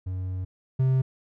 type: tone pair in turn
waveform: triangle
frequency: 92.6 / 130.96 Hz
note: F#2 / C3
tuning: +2 / +2 cents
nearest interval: tritone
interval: 600 cents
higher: second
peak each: -26 / -17 dBFS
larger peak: second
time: 0.06-0.45 / 0.79-1.02 s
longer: first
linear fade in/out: 10 ms
effects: none